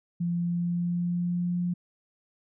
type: tone with pitch glide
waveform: sine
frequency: 172.4 to 176.33 Hz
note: F3 to F3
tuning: -22 to +17 cents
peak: -25 dBFS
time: 0.2-1.74 s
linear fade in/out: 10 ms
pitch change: +39 cents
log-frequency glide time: 0.3-1.58 s
effects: none

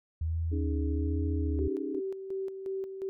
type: tone with vibrato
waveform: sine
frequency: 79 Hz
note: D#2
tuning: 27 cents sharp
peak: -28 dBFS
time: 0.21-1.68 s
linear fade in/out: 5 ms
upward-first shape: sine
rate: 1.2 Hz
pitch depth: 74 cents each way
type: chord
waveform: sine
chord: C# suspended second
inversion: none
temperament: just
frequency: 277.2 / 311.8 / 415.8 Hz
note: C#4 / D#4 / G#4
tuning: 0 / +4 / +2 cents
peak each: -36 / -36 / -39 dBFS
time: 0.51-2.01 s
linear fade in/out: 20 ms
type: tone with tremolo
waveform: sine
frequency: 385.1 Hz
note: G4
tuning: 31 cents flat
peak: -31 dBFS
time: 1.59-3.09 s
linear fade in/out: 0 ms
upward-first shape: square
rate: 2.8 Hz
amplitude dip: 55%
effects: none

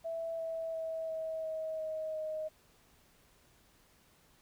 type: tone with pitch steps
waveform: sine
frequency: 659.3 / 653.2 / 647.2 / 641.3 / 635.4 / 629.5 / 623.7 Hz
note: E5 / E5 / E5 / E5 / D#5 / D#5 / D#5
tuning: 0 / -16 / -32 / -48 / +36 / +20 / +4 cents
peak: -35 dBFS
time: 0.04-2.49 s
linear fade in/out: 20 ms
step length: 350 ms
effects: pink hiss -66 dBFS RMS until 4.41 s

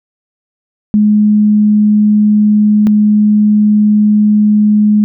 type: tone pair in turn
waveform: sine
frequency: 210.3 / 210.3 Hz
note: G#3 / G#3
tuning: +22 / +22 cents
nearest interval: unison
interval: 0 cents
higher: neither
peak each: -5 dBFS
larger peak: neither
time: 0.94-2.87 / 2.87-5.04 s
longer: second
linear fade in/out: 0 ms
effects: none

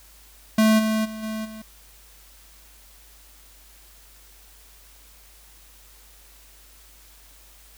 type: tone with level steps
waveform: square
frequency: 218.3 Hz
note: A3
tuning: 13 cents flat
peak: -15 / -21 / -33 / -28 / -37 dBFS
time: 0.58-1.62 s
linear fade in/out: 5 ms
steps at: 0.78 / 1.04 / 1.22 / 1.44 s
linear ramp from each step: 20 ms
effects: added 50 Hz sine -52 dBFS peak until 7.77 s + white hiss -52 dBFS RMS until 7.77 s

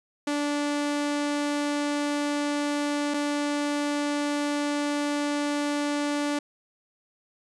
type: tone pair in turn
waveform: sawtooth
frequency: 291.2 / 291.2 Hz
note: D4 / D4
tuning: -15 / -15 cents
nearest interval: unison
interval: 0 cents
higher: neither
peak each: -21 dBFS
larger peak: neither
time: 0.27-3.14 / 3.14-6.39 s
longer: second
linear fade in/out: 5 ms
effects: resampled to 22050 Hz

